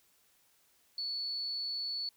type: tone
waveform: sine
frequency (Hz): 4435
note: C#8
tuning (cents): 0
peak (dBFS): -34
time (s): 0.98-2.09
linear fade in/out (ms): 2
effects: white hiss -69 dBFS RMS until 2.16 s